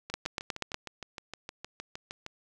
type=two click trains; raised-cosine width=0.2 ms; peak=-22 / -14 dBFS; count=15 / 6; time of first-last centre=0.1-2.264 / 0.14-0.744 s; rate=6.47 / 8.28 Hz; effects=none